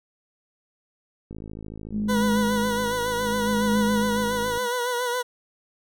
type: click train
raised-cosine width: 3 ms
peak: -25 dBFS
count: 176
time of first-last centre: 1.31-4.575 s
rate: 53.6 Hz
type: tone with tremolo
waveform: sine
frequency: 210 Hz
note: G#3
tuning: 19 cents sharp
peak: -19 dBFS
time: 1.91-4.69 s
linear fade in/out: 50 ms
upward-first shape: triangle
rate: 0.66 Hz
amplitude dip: 100%
type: tone with vibrato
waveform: 20% pulse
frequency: 489.8 Hz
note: B4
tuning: 14 cents flat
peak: -19 dBFS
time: 2.08-5.23 s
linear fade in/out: 20 ms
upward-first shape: sine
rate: 7.2 Hz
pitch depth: 46 cents each way
effects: none